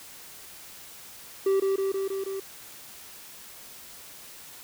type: tone with echo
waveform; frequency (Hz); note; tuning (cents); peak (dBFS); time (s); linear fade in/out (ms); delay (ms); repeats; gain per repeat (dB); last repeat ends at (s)
triangle; 388.5; G4; -16; -18; 1.46-1.6; 5; 160; 5; -2; 2.4
effects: white hiss -46 dBFS RMS until 4.63 s